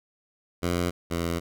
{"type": "tone pair in turn", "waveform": "10% pulse", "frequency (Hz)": [87.5, 84.81], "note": ["F2", "E2"], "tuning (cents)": [4, 50], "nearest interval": "minor second", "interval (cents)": 54, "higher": "first", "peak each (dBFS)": [-16, -18], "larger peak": "first", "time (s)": [[0.62, 0.91], [1.1, 1.4]], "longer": "second", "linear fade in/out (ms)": 20, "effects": []}